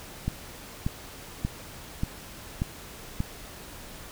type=click train; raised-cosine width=5 ms; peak=-14 dBFS; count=6; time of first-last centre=0.28-3.204 s; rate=1.71 Hz; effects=pink hiss -44 dBFS RMS until 4.11 s